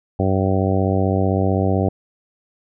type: harmonic tone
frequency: 95.7 Hz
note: G2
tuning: 41 cents flat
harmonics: 1 / 2 / 3 / 4 / 5 / 6 / 7 / 8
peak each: -19 / -22 / -24 / -25 / -26 / -27 / -27 / -28 dBFS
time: 0.19-1.89 s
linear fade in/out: 5 ms
effects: none